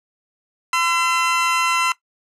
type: tone pair together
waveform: 25% pulse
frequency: 1022 / 1349.4 Hz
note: C6 / E6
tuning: -41 / +40 cents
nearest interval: perfect fourth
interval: 481 cents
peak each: -16 dBFS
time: 0.73-1.92 s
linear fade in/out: 2 ms
effects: noise-tail reverb RT60 0.1 s tail -17 dB re dry + low-pass 9000 Hz 12 dB/octave